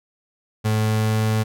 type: tone with pitch glide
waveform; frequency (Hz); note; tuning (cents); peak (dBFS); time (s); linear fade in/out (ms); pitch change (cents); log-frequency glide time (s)
35% pulse; 108.5 to 109.38; A2 to A2; -24 to -10; -16; 0.64-1.44; 20; +14; 0.77-1.24
effects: none